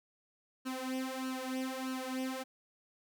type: tone with flanger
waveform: sawtooth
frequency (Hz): 260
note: C4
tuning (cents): -11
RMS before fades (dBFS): -38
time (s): 0.65-2.44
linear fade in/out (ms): 20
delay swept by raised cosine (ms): 0.7 to 3.5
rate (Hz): 1.6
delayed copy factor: +0.8
effects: none